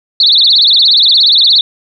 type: tone with vibrato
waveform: sine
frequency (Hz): 3951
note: B7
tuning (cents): 0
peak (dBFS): -4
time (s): 0.2-1.61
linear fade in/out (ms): 2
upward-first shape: triangle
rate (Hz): 17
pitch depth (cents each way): 270
effects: none